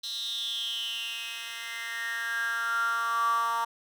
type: tone with high-pass filter sweep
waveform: 10% pulse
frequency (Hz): 231.2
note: A#3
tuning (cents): -14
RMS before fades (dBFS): -31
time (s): 0.03-3.65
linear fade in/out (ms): 10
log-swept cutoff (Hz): 4100 to 1000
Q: 9.5
effects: none